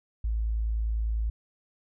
sine tone, 55 Hz, A1, in tune, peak -25 dBFS, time 0.24-1.3 s, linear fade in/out 5 ms, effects none

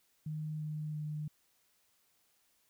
sine tone with pitch steps, 154.1 / 152.77 / 151.45 Hz, D#3 / D#3 / D#3, -16 / -31 / -46 cents, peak -36 dBFS, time 0.26-1.28 s, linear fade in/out 5 ms, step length 340 ms, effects white hiss -73 dBFS RMS until 2.69 s

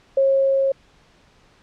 sine tone with level ramp, 542 Hz, C#5, 39 cents flat, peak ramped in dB -13 to -16 dBFS, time 0.17-0.72 s, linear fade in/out 5 ms, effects pink hiss -55 dBFS RMS until 1.62 s + low-pass 5000 Hz 12 dB/octave

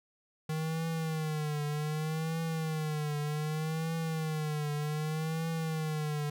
square tone with vibrato, 155.56 Hz, D#3, in tune, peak -32 dBFS, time 0.49-6.3 s, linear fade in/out 5 ms, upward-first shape triangle, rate 0.65 Hz, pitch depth 96 cents each way, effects none

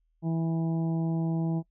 harmonic tone, 163.9 Hz, E3, 10 cents flat, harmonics 1 / 2 / 3 / 4 / 5 / 6, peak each -26 / -33 / -47 / -42 / -44 / -53 dBFS, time 0.22-1.63 s, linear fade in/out 50 ms, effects noise-tail reverb RT60 0.1 s tail -24 dB re dry + added 40 Hz sine -68 dBFS peak until 1.7 s

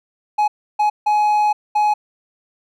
triangle tone bursts at uneven times, 841 Hz, G#5, 22 cents sharp, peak -11 dBFS, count 4, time 0.38-0.48 / 0.79-0.9 / 1.06-1.53 / 1.75-1.94 s, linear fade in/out 10 ms, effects none

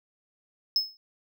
triangle tone with exponential decay, 5190 Hz, E8, 28 cents flat, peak -17 dBFS, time 0.76-0.97 s, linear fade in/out 1 ms, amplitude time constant 44 ms, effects none

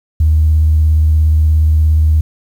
sine tone with vibrato, 77.78 Hz, D#2, in tune, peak -6 dBFS, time 0.2-2.21 s, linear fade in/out 5 ms, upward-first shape triangle, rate 17 Hz, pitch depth 28 cents each way, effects tanh soft clip ceiling -2 dBFS + 7-bit

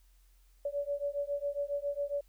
sine beating tone pair, 568 / 575.3 Hz, C#5 / D5, +42 / -36 cents, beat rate 7.3 Hz, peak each -35 / -35 dBFS, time 0.65-2.21 s, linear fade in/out 5 ms, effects added 44 Hz sine -60 dBFS peak until 2.28 s + white hiss -72 dBFS RMS until 2.28 s

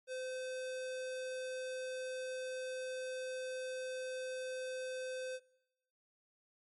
square tone, 514 Hz, C5, 31 cents flat, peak -40 dBFS, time 0.07-5.4 s, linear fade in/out 50 ms, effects noise-tail reverb RT60 1.0 s tail -25 dB re dry + MP3 48 kbps

